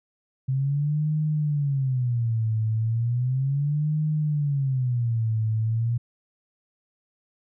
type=tone with vibrato; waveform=sine; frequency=130 Hz; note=C3; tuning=11 cents flat; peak=-21 dBFS; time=0.48-5.98 s; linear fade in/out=10 ms; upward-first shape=sine; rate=0.35 Hz; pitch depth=290 cents each way; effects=none